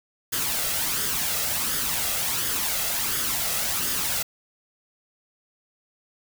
white noise with flanger, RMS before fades -26 dBFS, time 0.32-4.23 s, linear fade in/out 10 ms, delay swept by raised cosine 0.6 to 1.54 ms, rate 1.4 Hz, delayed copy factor +0.5, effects none

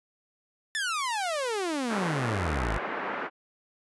sawtooth exponential sweep, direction down, 1800 to 47.02 Hz, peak -24 dBFS, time 0.75-2.78 s, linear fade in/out 0 ms
white band-pass noise, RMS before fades -33 dBFS, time 1.88-3.3 s, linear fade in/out 50 ms, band 210 to 1800 Hz, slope 24 dB/octave
effects resampled to 24000 Hz

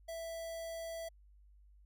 square tone with notch filter, 660 Hz, E5, 2 cents sharp, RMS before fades -43 dBFS, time 0.08-1.09 s, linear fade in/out 10 ms, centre 2400 Hz, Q 2, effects added 50 Hz sine -59 dBFS peak until 1.85 s

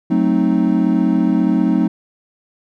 triangle chord, F# diminished seventh, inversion none, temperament equal, 185 / 220 / 261.6 / 311.1 Hz, F#3 / A3 / C4 / Eb4, 0 / 0 / 0 / 0 cents, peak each -16 dBFS, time 0.1-1.88 s, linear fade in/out 10 ms, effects none

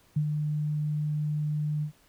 sine tone with ADSR envelope, 150.5 Hz, D3, 43 cents sharp, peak -21 dBFS, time 0.16-1.92 s, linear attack 9 ms, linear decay 72 ms, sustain -5 dB, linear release 95 ms, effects pink hiss -62 dBFS RMS until 2.08 s

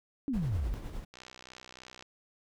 sine exponential sweep, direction down, 294.9 to 42.06 Hz, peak -29 dBFS, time 0.28-0.74 s, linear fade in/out 0 ms
brown noise with tremolo, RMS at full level -38 dBFS, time 0.33-1.05 s, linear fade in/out 10 ms, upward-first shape triangle, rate 9.8 Hz, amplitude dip 55%
click train, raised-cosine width 0.2 ms, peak -31 dBFS, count 57, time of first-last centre 1.14-2.025 s, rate 63.3 Hz
effects none

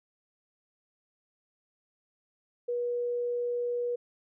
sine tone, 483.3 Hz, B4, 38 cents flat, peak -28 dBFS, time 2.68-3.96 s, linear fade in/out 10 ms, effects none

